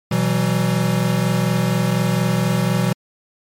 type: chord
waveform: square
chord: B suspended fourth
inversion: none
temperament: equal with one note detuned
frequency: 123.47 / 164.81 / 188.99 Hz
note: B2 / E3 / F#3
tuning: 0 / 0 / +37 cents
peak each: -21 dBFS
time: 0.11-2.93 s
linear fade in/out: 5 ms
effects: MP3 64 kbps